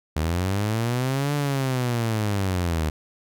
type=linear two-way sweep; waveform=sawtooth; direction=up then down; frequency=75.5 to 146.83 to 75.5 Hz; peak=-18 dBFS; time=0.16-2.9 s; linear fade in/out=5 ms; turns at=1.34 s; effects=none